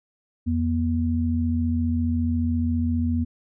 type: tone pair together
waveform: sine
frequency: 85.03 / 240.5 Hz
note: F2 / B3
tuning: -46 / -46 cents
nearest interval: octave + tritone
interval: 1800 cents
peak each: -23 dBFS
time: 0.46-3.25 s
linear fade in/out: 20 ms
effects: none